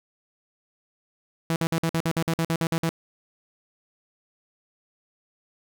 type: tone bursts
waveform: sawtooth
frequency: 164.4 Hz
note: E3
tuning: 4 cents flat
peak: -18 dBFS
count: 13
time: 1.5-2.891 s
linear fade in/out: 0 ms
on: 59 ms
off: 52 ms
effects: none